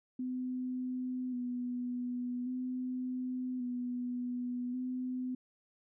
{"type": "tone with vibrato", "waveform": "sine", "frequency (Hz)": 250, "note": "B3", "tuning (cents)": 21, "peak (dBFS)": -34, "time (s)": [0.19, 5.35], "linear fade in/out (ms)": 5, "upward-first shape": "square", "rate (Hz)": 0.44, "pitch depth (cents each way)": 25, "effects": []}